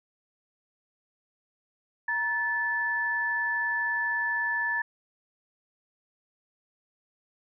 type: tone pair together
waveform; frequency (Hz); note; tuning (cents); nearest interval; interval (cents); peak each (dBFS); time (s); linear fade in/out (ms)
sine; 943.8 / 1744; A#5 / A6; +21 / -16; major seventh; 1063; -33 / -26; 2.08-4.82; 5
effects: none